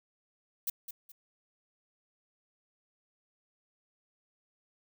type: noise with echo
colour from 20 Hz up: violet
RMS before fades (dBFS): -32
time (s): 0.67-0.7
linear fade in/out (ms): 5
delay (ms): 210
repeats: 2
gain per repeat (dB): -10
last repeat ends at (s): 1.12
effects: none